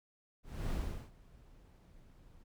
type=noise with ADSR envelope; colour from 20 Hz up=brown; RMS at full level=-35 dBFS; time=0.43-2.44 s; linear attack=280 ms; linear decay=390 ms; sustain=-24 dB; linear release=15 ms; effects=none